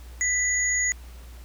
sine tone pair together, 1984 / 6767 Hz, B6 / G#8, +7 / +32 cents, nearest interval octave + major sixth, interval 2125 cents, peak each -24 dBFS, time 0.21-0.92 s, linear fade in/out 0 ms, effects added 60 Hz sine -40 dBFS peak until 1.44 s + pink hiss -52 dBFS RMS until 1.44 s

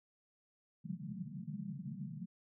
pink band-pass noise, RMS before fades -44 dBFS, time 0.84-2.26 s, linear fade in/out 20 ms, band 130 to 220 Hz, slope 96 dB/octave, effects none

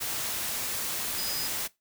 sine tone in noise, 4978 Hz, D#8, in tune, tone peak -33 dBFS, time 1.17-1.48 s, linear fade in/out 20 ms, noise white, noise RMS -32 dBFS, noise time 0-1.68 s, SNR -4 dB, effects noise-tail reverb RT60 0.2 s tail -20 dB re dry

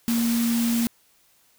sine tone in noise, 233.1 Hz, A#3, in tune, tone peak -20 dBFS, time 0.08-0.87 s, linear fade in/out 0 ms, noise white, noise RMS -31 dBFS, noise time 0.08-0.87 s, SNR +8 dB, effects white hiss -61 dBFS RMS until 1.58 s

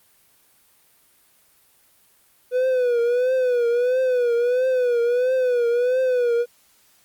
triangle tone with vibrato, 493.9 Hz, B4, in tune, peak -15 dBFS, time 2.51-6.46 s, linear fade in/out 50 ms, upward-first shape triangle, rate 1.5 Hz, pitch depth 99 cents each way, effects white hiss -58 dBFS RMS until 7.04 s + Opus 32 kbps

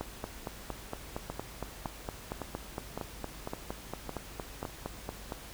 two click trains, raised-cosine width 1 ms, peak -21 / -21 dBFS, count 7 / 24, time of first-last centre 1.3-4.652 / 0.01-5.322 s, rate 1.79 / 4.33 Hz, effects added 50 Hz sine -50 dBFS peak until 5.53 s + pink hiss -48 dBFS RMS until 5.53 s

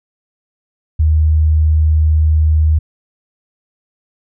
sine tone, 77.78 Hz, D#2, in tune, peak -8 dBFS, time 0.99-2.79 s, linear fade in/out 10 ms, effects none

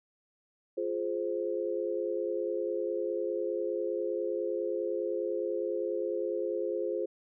sine chord, F minor, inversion none, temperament just, 349.2 / 419.1 / 523.8 Hz, F4 / Ab4 / C5, 0 / +16 / +2 cents, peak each -34 dBFS, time 0.77-7.06 s, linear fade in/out 10 ms, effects none

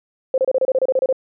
sine tone bursts, 523.3 Hz, C5, in tune, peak -13 dBFS, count 12, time 0.34-1.127 s, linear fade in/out 2 ms, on 39 ms, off 29 ms, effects none

